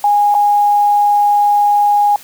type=tone with dropouts; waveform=sine; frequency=823 Hz; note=G#5; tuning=16 cents flat; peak=-8 dBFS; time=0.04-2.16 s; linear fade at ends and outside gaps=2 ms; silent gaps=0.343-0.349 s; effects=white hiss -38 dBFS RMS until 2.23 s + high-pass 100 Hz 12 dB/octave